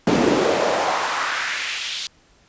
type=noise with high-pass filter sweep; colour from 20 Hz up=brown; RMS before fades=-21 dBFS; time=0.07-2.07 s; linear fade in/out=2 ms; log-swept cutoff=250 to 3900 Hz; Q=2; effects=pink hiss -56 dBFS RMS until 2.48 s + resampled to 16000 Hz